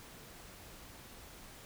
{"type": "silence", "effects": ["pink hiss -53 dBFS RMS until 1.65 s"]}